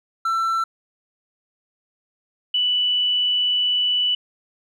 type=tone pair in turn; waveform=triangle / sine; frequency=1340 / 2968 Hz; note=E6 / F#7; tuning=+28 / +5 cents; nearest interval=octave + major second; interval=1377 cents; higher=second; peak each=-17 dBFS; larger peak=neither; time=0.25-0.64 / 2.54-4.15 s; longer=second; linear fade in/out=5 ms; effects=none